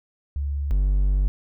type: tone pair in turn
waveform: sine / triangle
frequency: 71 / 48.41 Hz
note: C#2 / G1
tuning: +42 / -21 cents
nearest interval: perfect fifth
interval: 663 cents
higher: first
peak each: -23 / -15 dBFS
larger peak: second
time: 0.36-0.71 / 0.71-1.28 s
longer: second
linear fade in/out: 0 ms
effects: none